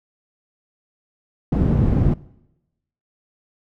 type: low-pass noise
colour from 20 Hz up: white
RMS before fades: -17 dBFS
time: 1.52-2.14 s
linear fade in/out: 5 ms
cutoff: 170 Hz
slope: 12 dB/octave
effects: noise-tail reverb RT60 0.9 s tail -21 dB re dry